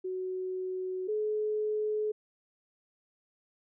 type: tone pair in turn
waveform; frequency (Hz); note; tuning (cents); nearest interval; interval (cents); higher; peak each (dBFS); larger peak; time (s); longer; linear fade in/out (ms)
sine; 371.5 / 426.4; F#4 / G#4; +7 / +46; major second; 239; second; -32 / -28; second; 0.04-1.08 / 1.08-2.12; neither; 10
effects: none